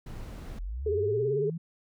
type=noise; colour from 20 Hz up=brown; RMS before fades=-40 dBFS; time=0.06-0.59 s; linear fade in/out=5 ms
type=linear sweep; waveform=sine; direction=up; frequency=36.71 to 169.9 Hz; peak=-32 dBFS; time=0.58-1.58 s; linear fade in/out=10 ms
type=tone with vibrato; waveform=sine; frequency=415.3 Hz; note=G#4; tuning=in tune; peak=-25 dBFS; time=0.86-1.5 s; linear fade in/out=5 ms; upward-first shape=sine; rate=18 Hz; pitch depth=82 cents each way
effects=none